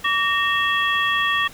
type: tone cluster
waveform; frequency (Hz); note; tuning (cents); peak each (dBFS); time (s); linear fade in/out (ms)
sine; 1149 / 1844 / 2672 / 3313; D6 / A#6 / E7 / G#7; -38 / -19 / +23 / -5; -22 / -21 / -27 / -25; 0.04-1.48; 10
effects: pink hiss -43 dBFS RMS until 1.53 s